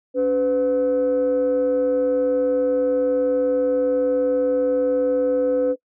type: tone pair together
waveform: sine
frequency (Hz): 282.9 / 504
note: C#4 / B4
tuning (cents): +35 / +35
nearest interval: minor seventh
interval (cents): 1000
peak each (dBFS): -22 / -16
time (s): 0.14-5.76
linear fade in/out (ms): 50
effects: noise-tail reverb RT60 0.1 s tail -22 dB re dry + tanh soft clip ceiling -13 dBFS